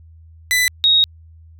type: tone pair in turn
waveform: sawtooth / sine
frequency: 1995 / 3766 Hz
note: B6 / A#7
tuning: +17 / +17 cents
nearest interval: major seventh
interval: 1100 cents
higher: second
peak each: -10 dBFS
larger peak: neither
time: 0.51-0.68 / 0.84-1.04 s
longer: second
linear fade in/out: 0 ms
effects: added 81 Hz sine -41 dBFS peak until 1.59 s